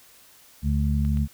harmonic tone, 72 Hz, D2, 34 cents flat, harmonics 1 / 2 / 3, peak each -22 / -26 / -27 dBFS, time 0.62-1.28 s, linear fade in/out 50 ms
clicks, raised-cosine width 0.3 ms, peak -29 dBFS, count 2, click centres 1.05 / 1.172 s
effects white hiss -53 dBFS RMS until 1.33 s

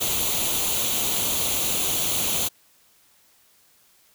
white noise with comb filter, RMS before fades -24 dBFS, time 0-2.49 s, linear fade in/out 20 ms, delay 0.29 ms, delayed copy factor +0.65, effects white hiss -59 dBFS RMS until 4.14 s

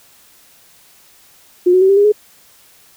sine tone with pitch steps, 357.8 / 369.6 / 381.7 / 394.3 / 407.2 / 420.6 Hz, F4 / F#4 / G4 / G4 / G#4 / G#4, +42 / -2 / -46 / +10 / -34 / +22 cents, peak -7 dBFS, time 1.66-2.122 s, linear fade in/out 10 ms, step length 77 ms, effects white hiss -48 dBFS RMS until 2.96 s

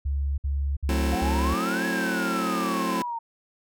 sine tone bursts, 70 Hz, C#2, 18 cents sharp, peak -23 dBFS, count 4, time 0.05-1.544 s, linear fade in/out 10 ms, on 330 ms, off 58 ms
sawtooth chord, F# half-diminished seventh, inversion none, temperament just, 185 / 222 / 266.4 / 333 Hz, F#3 / A3 / C4 / E4, 0 / +16 / +31 / +18 cents, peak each -27 dBFS, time 0.89-3.02 s, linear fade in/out 0 ms
sine exponential two-way sweep, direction up then down, 698.5 to 1690 to 911 Hz, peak -28 dBFS, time 1.12-3.19 s, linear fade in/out 10 ms, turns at 1.86 s
effects none

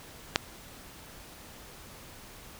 click, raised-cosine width 0.2 ms, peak -4 dBFS, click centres 0.359 s, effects pink hiss -49 dBFS RMS until 2.59 s

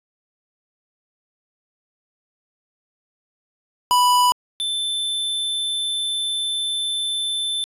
square tone pair in turn, 987.8 / 3533 Hz, B5 / A7, 0 / +6 cents, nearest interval octave + minor seventh, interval 2206 cents, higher second, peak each -14 / -22 dBFS, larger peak first, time 3.91-4.32 / 4.6-7.64 s, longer second, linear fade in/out 0 ms, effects resampled to 32000 Hz

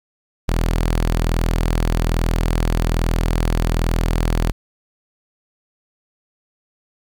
sawtooth tone, 41.2 Hz, E1, in tune, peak -12 dBFS, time 0.48-4.52 s, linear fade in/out 10 ms, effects 9-bit

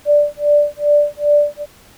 sine tone with tremolo, 587.3 Hz, D5, in tune, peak -7 dBFS, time 0.05-1.66 s, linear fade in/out 50 ms, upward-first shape sine, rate 2.5 Hz, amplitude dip 100%, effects pink hiss -46 dBFS RMS until 1.97 s

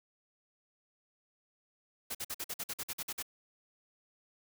white noise bursts, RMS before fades -38 dBFS, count 12, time 2.1-3.227 s, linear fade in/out 10 ms, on 49 ms, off 49 ms, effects none

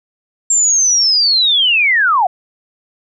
sine linear sweep, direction down, 7459 to 683 Hz, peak -9 dBFS, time 0.5-2.27 s, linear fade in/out 5 ms, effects none

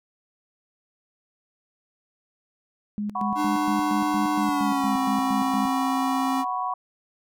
sine tone with tremolo, 207.7 Hz, G#3, in tune, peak -25 dBFS, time 2.98-5.69 s, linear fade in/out 0 ms, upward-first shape square, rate 4.3 Hz, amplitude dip 80%
sine chord, F# suspended fourth, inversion none, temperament just, 740 / 986.7 / 1110 Hz, F#5 / B5 / C#6, 0 / -2 / +2 cents, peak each -29 dBFS, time 3.15-6.74 s, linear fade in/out 5 ms
square tone with pitch glide, 300 to 265.7 Hz, D4 to C4, +37 to +27 cents, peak -25 dBFS, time 3.35-6.45 s, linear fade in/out 50 ms, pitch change -210 cents, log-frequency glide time 4.38-4.96 s
effects none

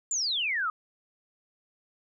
sine exponential sweep, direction down, 7400 to 1217 Hz, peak -26 dBFS, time 0.11-0.7 s, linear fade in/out 2 ms, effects none

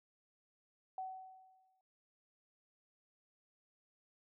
sine tone with exponential decay, 754 Hz, F#5, 32 cents sharp, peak -38 dBFS, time 0.98-1.81 s, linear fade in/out 2 ms, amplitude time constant 180 ms, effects none

